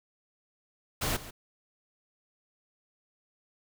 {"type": "noise with echo", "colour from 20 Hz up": "pink", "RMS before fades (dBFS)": -30, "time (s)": [1.01, 1.17], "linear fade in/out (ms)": 10, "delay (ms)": 140, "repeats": 1, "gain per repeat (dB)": -15, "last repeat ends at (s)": 1.31, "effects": []}